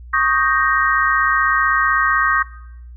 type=chord; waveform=sine; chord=Eb dominant seventh; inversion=third; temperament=equal; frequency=1108.7 / 1244.5 / 1568 / 1864.7 Hz; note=Db6 / Eb6 / G6 / Bb6; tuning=0 / 0 / 0 / 0 cents; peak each=-19 dBFS; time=0.13-2.43 s; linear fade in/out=10 ms; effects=noise-tail reverb RT60 0.8 s tail -19 dB re dry + added 60 Hz sine -34 dBFS peak until 2.96 s